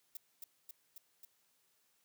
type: noise with echo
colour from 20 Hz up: violet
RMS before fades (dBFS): -45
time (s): 0.15-0.17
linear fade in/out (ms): 2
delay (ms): 270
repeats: 4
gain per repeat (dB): -2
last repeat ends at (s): 1.25
effects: white hiss -75 dBFS RMS until 2.04 s + high-pass 100 Hz 12 dB/octave